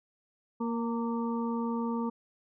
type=harmonic tone with a mistuned harmonic; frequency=233.1 Hz; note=A#3; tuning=in tune; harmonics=1 / 2 / 4 / 5; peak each=-30 / -37 / -38 / -42 dBFS; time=0.6-2.1 s; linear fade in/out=10 ms; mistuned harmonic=4; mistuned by=-28 cents; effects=none